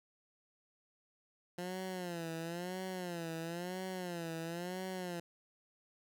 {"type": "tone with vibrato", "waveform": "15% pulse", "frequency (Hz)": 175, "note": "F3", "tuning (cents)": 4, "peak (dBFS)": -33, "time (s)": [1.58, 5.2], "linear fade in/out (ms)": 5, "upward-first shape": "sine", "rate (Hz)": 0.99, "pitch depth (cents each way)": 120, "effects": []}